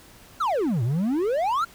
triangle exponential two-way sweep, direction down then up, 1427 to 109 to 1427 Hz, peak -19 dBFS, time 0.4-1.65 s, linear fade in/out 10 ms, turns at 0.83 s, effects pink hiss -50 dBFS RMS until 1.74 s

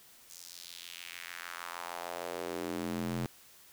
square tone with high-pass filter sweep, 43.28 Hz, F1, 15 cents flat, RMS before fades -40 dBFS, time 0.3-3.26 s, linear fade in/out 0 ms, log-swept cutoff 6600 to 150 Hz, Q 2, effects white hiss -58 dBFS RMS until 3.72 s

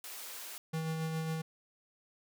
white high-pass noise, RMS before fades -45 dBFS, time 0.04-0.58 s, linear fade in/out 2 ms, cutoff 430 Hz, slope 12 dB/octave
square tone with tremolo, 160.3 Hz, E3, 48 cents flat, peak -33 dBFS, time 0.73-1.42 s, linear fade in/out 10 ms, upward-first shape sine, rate 7.3 Hz, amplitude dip 30%
effects none

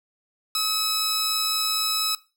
sawtooth tone cluster, 1274 / 3943 / 5180 Hz, D#6 / B7 / E8, +41 / -4 / -31 cents, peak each -25 / -23 / -23 dBFS, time 0.55-2.15 s, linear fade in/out 2 ms, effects noise-tail reverb RT60 0.3 s tail -19 dB re dry

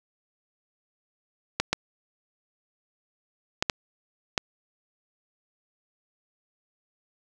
clicks, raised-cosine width 0.2 ms, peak -5 dBFS, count 5, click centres 1.6 / 1.73 / 3.625 / 3.698 / 4.378 s, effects none

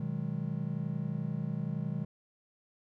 triangle chord, G# minor seventh, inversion first, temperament just, 124.59 / 155.74 / 186.89 / 207.7 Hz, B2 / D#3 / F#3 / G#3, +16 / +2 / +18 / 0 cents, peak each -37 / -33 / -38 / -37 dBFS, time 0-2.05 s, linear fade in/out 5 ms, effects none

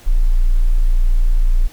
sine tone, 29.14 Hz, A#0, in tune, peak -9 dBFS, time 0.06-1.68 s, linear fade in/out 20 ms, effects pink hiss -44 dBFS RMS until 1.72 s

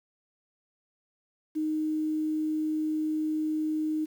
sine tone with quantisation, 309.8 Hz, D#4, 7 cents flat, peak -26 dBFS, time 1.55-4.06 s, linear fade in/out 20 ms, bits 9, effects none

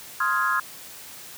sine chord, F minor seventh, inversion second, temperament equal with one note detuned, 1046.5 / 1257.5 / 1396.9 / 1661.2 Hz, C6 / Eb6 / F6 / Ab6, 0 / +18 / 0 / 0 cents, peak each -26 dBFS, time 0.2-0.6 s, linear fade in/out 5 ms, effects white hiss -42 dBFS RMS until 1.37 s + high-pass 60 Hz 12 dB/octave

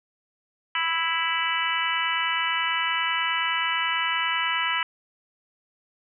harmonic tone, 329.6 Hz, E4, in tune, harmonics 3 / 4 / 5 / 6 / 7 / 8 / 9, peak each -30 / -30 / -32 / -29 / -31 / -35 / -29 dBFS, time 0.75-4.83 s, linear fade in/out 2 ms, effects none

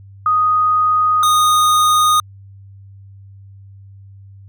sine / square tone pair in turn, 1244.5 / 1235.2 Hz, D#6 / D#6, 0 / -13 cents, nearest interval unison, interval 13 cents, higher first, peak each -11 dBFS, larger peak neither, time 0.26-1.23 / 1.23-2.2 s, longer neither, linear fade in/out 2 ms, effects added 98 Hz sine -37 dBFS peak until 4.48 s

